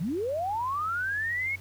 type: linear sweep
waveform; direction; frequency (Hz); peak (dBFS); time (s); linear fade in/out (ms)
sine; up; 140 to 2217; -27; 0-1.56; 10
effects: added 92 Hz sine -45 dBFS peak until 1.6 s + pink hiss -53 dBFS RMS until 1.6 s